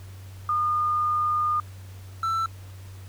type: tone pair in turn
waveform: sine / triangle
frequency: 1218 / 1331.8 Hz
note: D#6 / E6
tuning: -37 / +17 cents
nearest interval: major second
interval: 154 cents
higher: second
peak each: -21 dBFS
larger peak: neither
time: 0.49-1.6 / 2.23-2.46 s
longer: first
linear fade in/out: 2 ms
effects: added 95 Hz sine -39 dBFS peak until 3.08 s + pink hiss -52 dBFS RMS until 3.08 s